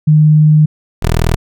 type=tone pair in turn; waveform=sine / 15% pulse; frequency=153 / 40.65 Hz; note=D#3 / E1; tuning=-29 / -23 cents; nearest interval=octave + major seventh; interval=2294 cents; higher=first; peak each=-4 dBFS; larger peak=neither; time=0.07-0.66 / 1.02-1.36 s; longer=first; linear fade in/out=10 ms; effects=none